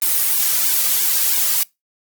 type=noise with flanger; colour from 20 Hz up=blue; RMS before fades=-17 dBFS; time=0.02-1.63 s; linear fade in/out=0 ms; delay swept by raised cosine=1.5 to 2.9 ms; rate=3 Hz; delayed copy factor=-1; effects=noise-tail reverb RT60 0.2 s tail -24 dB re dry + Opus 32 kbps